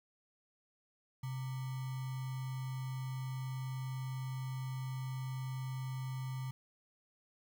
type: tone with sample-and-hold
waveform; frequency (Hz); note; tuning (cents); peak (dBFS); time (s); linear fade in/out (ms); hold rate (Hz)
sine; 130.3; C3; -7; -37; 1.23-6.51; 5; 1050
effects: none